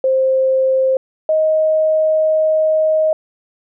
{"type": "tone pair in turn", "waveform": "sine", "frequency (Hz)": [526, 627], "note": ["C5", "D#5"], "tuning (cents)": [9, 13], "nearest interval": "minor third", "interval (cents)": 304, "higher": "second", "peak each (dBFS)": -11, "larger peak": "neither", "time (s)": [[0.04, 0.97], [1.29, 3.13]], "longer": "second", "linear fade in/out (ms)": 2, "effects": []}